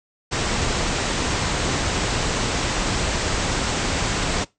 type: low-pass noise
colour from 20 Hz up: pink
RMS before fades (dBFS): -23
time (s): 0.31-4.45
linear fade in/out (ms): 20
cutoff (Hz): 8300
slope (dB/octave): 96
effects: noise-tail reverb RT60 0.2 s tail -21 dB re dry